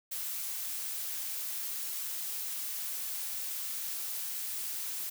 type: noise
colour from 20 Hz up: blue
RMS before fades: -37 dBFS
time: 0.11-5.1 s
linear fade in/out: 10 ms
effects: none